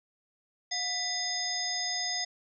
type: harmonic tone with a mistuned harmonic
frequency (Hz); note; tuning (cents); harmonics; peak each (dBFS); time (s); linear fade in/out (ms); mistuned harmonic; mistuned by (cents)
718; F5; +48; 1 / 3 / 5 / 7 / 9; -40 / -38 / -39 / -32 / -37; 0.71-2.25; 10; 3; -140
effects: none